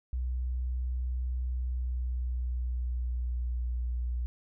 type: tone with pitch glide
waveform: sine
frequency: 62.4 to 60.55 Hz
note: B1 to B1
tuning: +19 to -34 cents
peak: -29 dBFS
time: 0.13-4.26 s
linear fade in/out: 0 ms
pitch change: -53 cents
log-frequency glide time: 1.51-3.67 s
effects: none